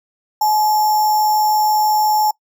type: tone with sample-and-hold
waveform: sine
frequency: 853 Hz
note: G#5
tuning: 46 cents sharp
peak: -12 dBFS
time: 0.41-2.31 s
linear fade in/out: 5 ms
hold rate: 6300 Hz
effects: noise-tail reverb RT60 0.1 s tail -23 dB re dry